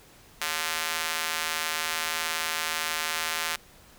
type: tone with high-pass filter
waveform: square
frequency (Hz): 80.4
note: E2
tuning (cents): -43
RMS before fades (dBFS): -30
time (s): 0.41-3.56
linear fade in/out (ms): 5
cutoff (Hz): 1500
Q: 0.77
effects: pink hiss -54 dBFS RMS until 3.98 s